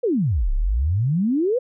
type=exponential two-way sweep; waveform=sine; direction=down then up; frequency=527 to 30.87 to 527 Hz; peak=-17 dBFS; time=0.03-1.59 s; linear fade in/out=10 ms; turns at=0.52 s; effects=none